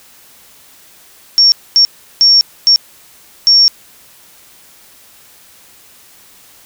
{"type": "tone bursts at uneven times", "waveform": "sine", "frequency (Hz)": 5500, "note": "F8", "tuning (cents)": -27, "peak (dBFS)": -4, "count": 5, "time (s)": [[1.38, 1.52], [1.76, 1.85], [2.21, 2.41], [2.67, 2.76], [3.47, 3.68]], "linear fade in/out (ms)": 0, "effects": ["white hiss -43 dBFS RMS until 6.65 s"]}